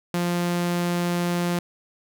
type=tone; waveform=sawtooth; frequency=174.61 Hz; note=F3; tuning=in tune; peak=-18 dBFS; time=0.14-1.59 s; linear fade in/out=2 ms; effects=none